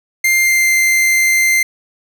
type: tone with pitch glide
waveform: 45% pulse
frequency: 2100 to 2087 Hz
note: C7 to C7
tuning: +6 to -5 cents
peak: -10 dBFS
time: 0.24-1.63 s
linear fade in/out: 5 ms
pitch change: -11 cents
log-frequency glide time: 0.43-0.74 s
effects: none